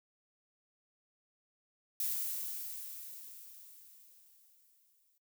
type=noise with exponential decay; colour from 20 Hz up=violet; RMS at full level=-34 dBFS; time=2-5.18 s; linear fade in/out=2 ms; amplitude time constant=690 ms; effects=noise-tail reverb RT60 0.1 s tail -21 dB re dry